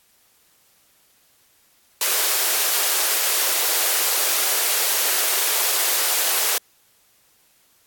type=high-pass noise; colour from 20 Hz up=white; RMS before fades=-20 dBFS; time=2.01-6.58 s; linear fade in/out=2 ms; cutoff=360 Hz; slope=48 dB/octave; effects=white hiss -59 dBFS RMS until 7.86 s + AAC 64 kbps